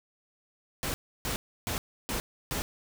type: noise bursts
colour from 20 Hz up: pink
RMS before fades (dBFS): -32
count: 5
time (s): 0.83-2.62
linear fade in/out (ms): 0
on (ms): 110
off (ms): 310
effects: none